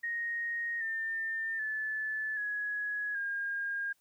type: tone with pitch steps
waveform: sine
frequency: 1867 / 1801.3 / 1738 / 1676.8 / 1617.8 Hz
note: A#6 / A6 / A6 / G#6 / G#6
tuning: +2 / +40 / -22 / +16 / -46 cents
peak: -32 dBFS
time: 0.03-3.93 s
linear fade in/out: 10 ms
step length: 780 ms
effects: white hiss -73 dBFS RMS until 4 s